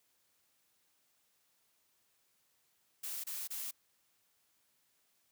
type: noise bursts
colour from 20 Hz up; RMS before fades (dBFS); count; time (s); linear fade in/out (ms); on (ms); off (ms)
blue; -41; 3; 3.03-3.712; 10; 210; 26
effects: white hiss -75 dBFS RMS until 5.31 s + high-pass 60 Hz 12 dB/octave